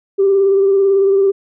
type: tone with vibrato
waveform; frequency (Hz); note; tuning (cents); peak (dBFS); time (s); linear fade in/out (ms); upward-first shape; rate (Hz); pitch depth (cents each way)
sine; 392.2; G4; +1; -8; 0.18-1.32; 20; sine; 18; 28
effects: tanh soft clip ceiling -4 dBFS